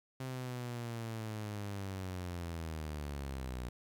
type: linear sweep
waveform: sawtooth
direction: down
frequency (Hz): 131.4 to 59.9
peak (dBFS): -35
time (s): 0.2-3.69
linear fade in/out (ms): 5
effects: 12-bit